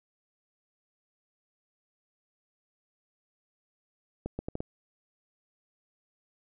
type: accelerating click train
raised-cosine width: 2 ms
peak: -20 dBFS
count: 5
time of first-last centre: 4.26-4.605 s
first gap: 130 ms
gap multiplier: 0.73
effects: none